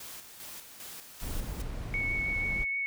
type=noise with tremolo; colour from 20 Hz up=white; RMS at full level=-44 dBFS; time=0-1.62 s; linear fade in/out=5 ms; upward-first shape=square; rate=2.5 Hz; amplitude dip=50%
type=noise; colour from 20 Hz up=brown; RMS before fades=-36 dBFS; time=1.21-2.65 s; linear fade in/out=20 ms
type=tone with vibrato; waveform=sine; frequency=2217 Hz; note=C#7; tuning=in tune; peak=-29 dBFS; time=1.94-2.86 s; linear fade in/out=0 ms; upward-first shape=triangle; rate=6.3 Hz; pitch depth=13 cents each way
effects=none